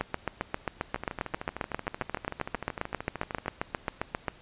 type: two click trains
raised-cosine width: 0.5 ms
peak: -19 / -13 dBFS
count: 34 / 33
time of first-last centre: 0.96-3.46 / 0.01-4.282 s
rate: 13.2 / 7.49 Hz
effects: pink hiss -54 dBFS RMS until 4.41 s + resampled to 8000 Hz